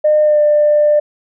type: tone with pitch glide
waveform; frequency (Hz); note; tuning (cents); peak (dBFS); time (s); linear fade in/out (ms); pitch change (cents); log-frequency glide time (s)
sine; 607 to 595.9; D#5 to D5; -43 to +25; -7; 0.04-1; 10; -32; 0.22-0.41
effects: tanh soft clip ceiling -3 dBFS